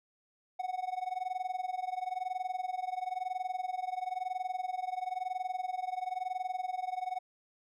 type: tone with amplitude modulation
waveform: triangle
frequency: 740 Hz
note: F#5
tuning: in tune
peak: -28 dBFS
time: 0.59-7.19 s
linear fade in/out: 10 ms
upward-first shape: sine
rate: 21 Hz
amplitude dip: 90%
effects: none